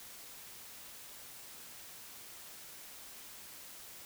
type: silence
effects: white hiss -51 dBFS RMS until 4.05 s